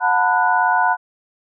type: tone cluster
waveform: sine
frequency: 727 / 896 / 993 / 1471 Hz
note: F#5 / A5 / B5 / F#6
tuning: -31 / +31 / +9 / -11 cents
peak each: -19 dBFS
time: 0-0.97 s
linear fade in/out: 50 ms
effects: none